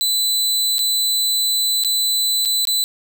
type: tone with dropouts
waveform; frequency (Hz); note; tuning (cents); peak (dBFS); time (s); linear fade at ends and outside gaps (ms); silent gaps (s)
sawtooth; 4000; B7; +21; -13; 0.01-2.84; 0; 0.783-0.791 / 1.837-1.847 / 2.451-2.457 / 2.652-2.672
effects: none